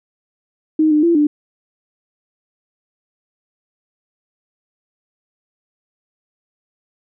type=tone with pitch steps; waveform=sine; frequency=312.1 / 301.7 / 339.2 / 296.5 Hz; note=D#4 / D4 / E4 / D4; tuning=+5 / +47 / +50 / +17 cents; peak=-10 dBFS; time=0.79-1.27 s; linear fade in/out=5 ms; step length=120 ms; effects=none